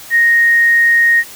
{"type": "tone", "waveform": "sine", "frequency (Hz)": 1864.7, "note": "A#6", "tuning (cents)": 0, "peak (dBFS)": -7, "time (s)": [0.1, 1.24], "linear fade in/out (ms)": 50, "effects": ["white hiss -34 dBFS RMS until 1.35 s"]}